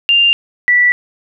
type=tone pair in turn; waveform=sine; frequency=2794 / 1960.7 Hz; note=F7 / B6; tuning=0 / -13 cents; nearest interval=tritone; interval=613 cents; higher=first; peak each=-7 dBFS; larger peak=neither; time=0.09-0.33 / 0.68-0.92 s; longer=neither; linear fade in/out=0 ms; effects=none